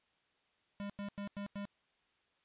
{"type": "tone bursts", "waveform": "square", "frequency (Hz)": 201.9, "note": "G#3", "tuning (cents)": -49, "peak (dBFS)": -40, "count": 5, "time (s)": [0.8, 1.653], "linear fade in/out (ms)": 0, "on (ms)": 97, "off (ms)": 92, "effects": ["white hiss -75 dBFS RMS until 2.44 s", "resampled to 8000 Hz"]}